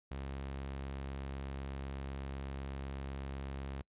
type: tone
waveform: sawtooth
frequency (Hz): 68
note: C#2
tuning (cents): -33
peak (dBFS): -36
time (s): 0.11-3.82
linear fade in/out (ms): 5
effects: noise-tail reverb RT60 0.1 s tail -25 dB re dry + resampled to 8000 Hz